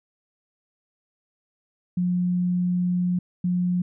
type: tone pair in turn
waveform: sine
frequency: 178.8 / 178.8 Hz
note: F3 / F3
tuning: +41 / +41 cents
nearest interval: unison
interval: 0 cents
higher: neither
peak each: -20 dBFS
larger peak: neither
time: 1.97-3.19 / 3.44-3.82 s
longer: first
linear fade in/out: 5 ms
effects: none